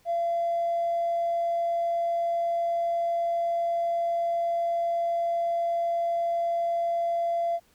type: tone with tanh clipping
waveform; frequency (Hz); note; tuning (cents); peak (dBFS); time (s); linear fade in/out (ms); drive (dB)
triangle; 682; F5; -41; -23; 0.05-7.6; 50; 1
effects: pink hiss -63 dBFS RMS until 7.74 s